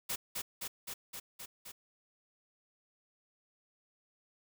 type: noise with echo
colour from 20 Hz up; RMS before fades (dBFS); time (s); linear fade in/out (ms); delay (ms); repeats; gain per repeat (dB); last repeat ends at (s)
white; -36; 0.09-0.16; 10; 260; 6; -2; 1.72
effects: none